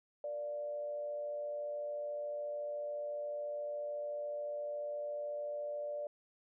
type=tone with frequency modulation; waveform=sine; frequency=587.3 Hz; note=D5; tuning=in tune; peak=-37 dBFS; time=0.24-6.07 s; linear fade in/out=2 ms; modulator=114 Hz; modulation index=0.34; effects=none